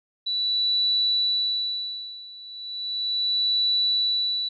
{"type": "tone with tremolo", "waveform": "sine", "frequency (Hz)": 3951, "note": "B7", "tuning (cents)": 0, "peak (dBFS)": -19, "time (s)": [0.26, 4.49], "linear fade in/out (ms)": 10, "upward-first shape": "sine", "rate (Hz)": 0.36, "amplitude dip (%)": 90, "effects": []}